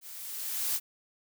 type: noise with level ramp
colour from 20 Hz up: blue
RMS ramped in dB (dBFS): -46 to -28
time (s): 0.01-0.8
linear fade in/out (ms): 50
effects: none